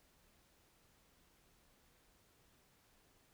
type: silence
effects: pink hiss -71 dBFS RMS until 3.33 s